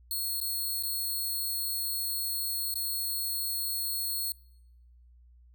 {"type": "tone with dropouts", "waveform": "5% pulse", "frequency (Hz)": 4313, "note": "C#8", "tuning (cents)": -48, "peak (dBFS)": -23, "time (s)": [0.11, 4.32], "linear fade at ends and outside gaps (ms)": 1, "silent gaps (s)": [[0.402, 0.413], [0.826, 0.834], [2.741, 2.756]], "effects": ["noise-tail reverb RT60 0.9 s tail -25 dB re dry", "added 60 Hz sine -54 dBFS peak until 5.54 s"]}